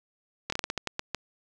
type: slowing click train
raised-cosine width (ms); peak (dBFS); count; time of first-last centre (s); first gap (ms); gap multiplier
0.2; -12; 10; 0.5-1.147; 24; 1.26
effects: none